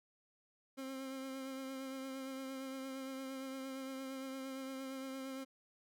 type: tone with vibrato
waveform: 30% pulse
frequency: 266 Hz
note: C4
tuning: 29 cents sharp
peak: -40 dBFS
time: 0.77-5.45 s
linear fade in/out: 20 ms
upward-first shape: triangle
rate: 8.7 Hz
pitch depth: 27 cents each way
effects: none